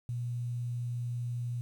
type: tone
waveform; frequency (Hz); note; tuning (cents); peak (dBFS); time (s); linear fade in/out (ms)
sine; 120.7; B2; -39; -32; 0.09-1.61; 0
effects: 10-bit